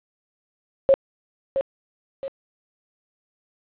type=tone with echo; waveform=sine; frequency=543 Hz; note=C#5; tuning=36 cents flat; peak=-11 dBFS; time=0.89-0.94 s; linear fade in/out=0 ms; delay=670 ms; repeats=2; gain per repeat=-8 dB; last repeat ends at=2.28 s; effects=resampled to 8000 Hz + 8-bit